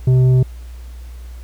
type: tone with tanh clipping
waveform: sine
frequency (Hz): 128.1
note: C3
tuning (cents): -36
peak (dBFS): -10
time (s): 0.07-0.43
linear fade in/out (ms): 5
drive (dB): 7
effects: added 60 Hz sine -30 dBFS peak until 1.43 s + pink hiss -49 dBFS RMS until 1.43 s